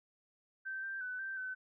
sine tone with pitch steps, 1553 / 1574 / 1501 / 1564 / 1518 Hz, G6 / G6 / F#6 / G6 / F#6, -17 / +7 / +24 / -4 / +44 cents, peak -38 dBFS, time 0.65-1.55 s, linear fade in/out 20 ms, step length 180 ms, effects none

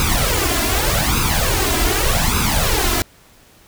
pink noise with flanger, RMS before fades -17 dBFS, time 0-3.02 s, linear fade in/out 0 ms, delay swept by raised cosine 0.79 to 2.99 ms, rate 0.84 Hz, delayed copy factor +0.75, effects pink hiss -49 dBFS RMS until 3.67 s

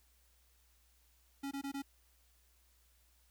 square tone bursts, 277.2 Hz, C#4, in tune, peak -39 dBFS, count 4, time 1.43-1.822 s, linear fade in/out 10 ms, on 83 ms, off 20 ms, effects added 60 Hz sine -69 dBFS peak until 3.3 s + white hiss -72 dBFS RMS until 3.3 s

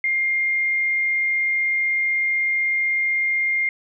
sine tone, 2116 Hz, C7, 19 cents sharp, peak -18 dBFS, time 0.04-3.69 s, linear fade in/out 2 ms, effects none

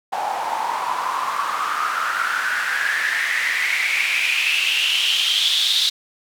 white noise with band-pass filter sweep, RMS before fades -21 dBFS, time 0.12-5.9 s, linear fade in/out 10 ms, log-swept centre 790 to 3800 Hz, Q 7, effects none

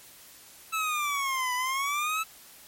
25% pulse exponential two-way sweep, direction down then up, 1318.5 to 987.8 to 1318.5 Hz, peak -23 dBFS, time 0.72-2.24 s, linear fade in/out 20 ms, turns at 1.54 s, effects white hiss -51 dBFS RMS until 2.67 s + MP3 64 kbps

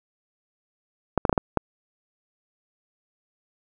clicks, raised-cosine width 1 ms, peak -5 dBFS, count 6, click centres 1.177 / 1.252 / 1.295 / 1.328 / 1.378 / 1.573 s, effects none

